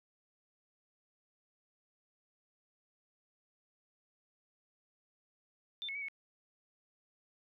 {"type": "tone with pitch steps", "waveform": "sine", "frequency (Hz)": [3564, 2193, 2278, 2208], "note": ["A7", "C#7", "C#7", "C#7"], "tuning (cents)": [22, -19, 47, -7], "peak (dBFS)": -38, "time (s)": [5.82, 6.084], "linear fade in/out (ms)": 0, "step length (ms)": 66, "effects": []}